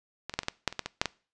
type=clicks; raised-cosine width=0.2 ms; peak=-17 / -17 / -9 / -21 / -10 / -7 / -22 / -12 / -15 / -6 / -11 dBFS; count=11; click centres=0.296 / 0.339 / 0.39 / 0.433 / 0.484 / 0.677 / 0.726 / 0.793 / 0.86 / 1.015 / 1.057 s; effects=noise-tail reverb RT60 0.4 s tail -23 dB re dry + resampled to 22050 Hz